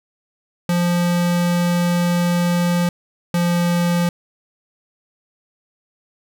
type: tone pair in turn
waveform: square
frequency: 174.61 / 173.64 Hz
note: F3 / F3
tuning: 0 / -10 cents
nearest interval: unison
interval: 10 cents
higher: first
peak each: -16 dBFS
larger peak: neither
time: 0.69-2.89 / 3.34-4.09 s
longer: first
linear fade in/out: 2 ms
effects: none